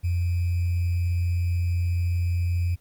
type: tone with sample-and-hold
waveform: sine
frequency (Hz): 87.31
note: F2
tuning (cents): 0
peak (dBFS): -21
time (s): 0.03-2.76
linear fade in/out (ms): 20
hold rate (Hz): 2450
effects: pink hiss -62 dBFS RMS until 2.8 s + Opus 24 kbps